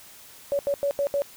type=tone bursts at uneven times; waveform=sine; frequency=565 Hz; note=C#5; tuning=33 cents sharp; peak=-21 dBFS; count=5; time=0.52-0.59 / 0.67-0.74 / 0.83-0.91 / 0.99-1.07 / 1.14-1.22 s; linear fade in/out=0 ms; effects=white hiss -48 dBFS RMS until 1.36 s

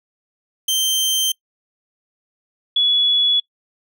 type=tone pair in turn; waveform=sawtooth / sine; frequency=3130 / 3395 Hz; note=G7 / G#7; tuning=-3 / +37 cents; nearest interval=minor second; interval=140 cents; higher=second; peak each=-13 dBFS; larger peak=neither; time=0.68-1.32 / 2.76-3.4 s; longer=neither; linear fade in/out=5 ms; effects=noise-tail reverb RT60 0.1 s tail -24 dB re dry

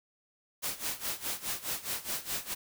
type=noise with tremolo; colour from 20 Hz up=white; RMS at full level=-33 dBFS; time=0.62-2.55 s; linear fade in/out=20 ms; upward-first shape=sine; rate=4.8 Hz; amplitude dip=85%; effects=none

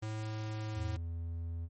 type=tone with pitch glide; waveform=square; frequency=108.7 to 107.95 Hz; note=A2 to A2; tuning=-21 to -33 cents; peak=-37 dBFS; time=0.02-0.97 s; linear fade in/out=10 ms; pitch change=-12 cents; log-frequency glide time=0.27-0.8 s
type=tone; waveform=triangle; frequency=83.7 Hz; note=E2; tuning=27 cents sharp; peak=-34 dBFS; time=0.74-1.69 s; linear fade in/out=50 ms
effects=MP3 32 kbps

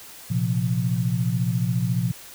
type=chord; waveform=sine; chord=Bb suspended second; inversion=none; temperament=equal; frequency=116.54 / 130.81 / 174.61 Hz; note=Bb2 / C3 / F3; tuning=0 / 0 / 0 cents; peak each=-24 / -25 / -25 dBFS; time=0.3-2.12 s; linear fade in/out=10 ms; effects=white hiss -43 dBFS RMS until 2.34 s

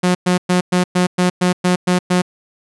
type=tone bursts; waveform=sawtooth; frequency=180.3 Hz; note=F#3; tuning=45 cents flat; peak=-8 dBFS; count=10; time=0.03-2.22 s; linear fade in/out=10 ms; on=120 ms; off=110 ms; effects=resampled to 24000 Hz

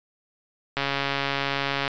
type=click train; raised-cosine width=0.3 ms; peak=-9 dBFS; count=155; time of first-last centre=0.77-1.878 s; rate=139 Hz; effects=resampled to 16000 Hz

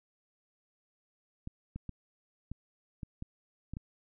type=clicks; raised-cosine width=5 ms; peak=-27 dBFS; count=8; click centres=1.474 / 1.76 / 1.893 / 2.516 / 3.032 / 3.224 / 3.736 / 3.769 s; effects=none

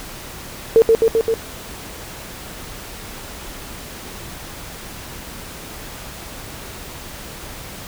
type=tone with echo; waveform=sine; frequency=452.1 Hz; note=A4; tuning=47 cents sharp; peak=-6 dBFS; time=0.76-0.82 s; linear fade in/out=0 ms; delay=130 ms; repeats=4; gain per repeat=-2 dB; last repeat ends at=1.34 s; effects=pink hiss -34 dBFS RMS until 7.87 s

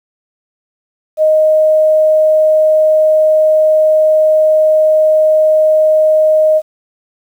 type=tone; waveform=sine; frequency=622.3 Hz; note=D#5; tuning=in tune; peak=-6 dBFS; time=1.17-6.62 s; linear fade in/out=50 ms; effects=7-bit

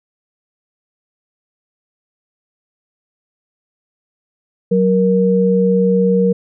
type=tone pair together; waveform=sine; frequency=186.48 / 469.9 Hz; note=F#3 / A#4; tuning=+14 / +14 cents; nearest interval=octave + major third; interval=1600 cents; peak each=-13 dBFS; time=4.71-6.33 s; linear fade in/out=10 ms; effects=none

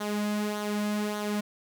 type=tone with flanger; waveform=sawtooth; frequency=208.8 Hz; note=G#3; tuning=10 cents sharp; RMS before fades=-30 dBFS; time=0-1.41 s; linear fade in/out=10 ms; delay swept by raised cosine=0.39 to 2.69 ms; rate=1.7 Hz; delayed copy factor=-0.55; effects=none

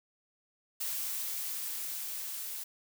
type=noise with level ramp; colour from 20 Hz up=blue; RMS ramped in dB=-35 to -40 dBFS; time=0.8-2.64 s; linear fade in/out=10 ms; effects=none

